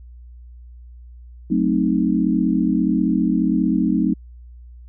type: chord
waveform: sine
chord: F# diminished seventh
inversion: none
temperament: equal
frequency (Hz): 185 / 220 / 261.6 / 311.1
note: F#3 / A3 / C4 / Eb4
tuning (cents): 0 / 0 / 0 / 0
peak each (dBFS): -21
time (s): 1.5-4.14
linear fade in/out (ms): 10
effects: added 60 Hz sine -38 dBFS peak until 4.88 s